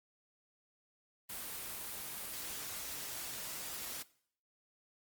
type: noise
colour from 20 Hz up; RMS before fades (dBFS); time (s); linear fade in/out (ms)
white; -43; 1.29-4.03; 10
effects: noise-tail reverb RT60 0.6 s tail -20 dB re dry + Opus 24 kbps